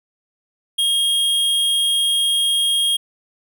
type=tone; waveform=square; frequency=3252 Hz; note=G#7; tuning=37 cents flat; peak=-16 dBFS; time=0.78-2.97 s; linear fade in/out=10 ms; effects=none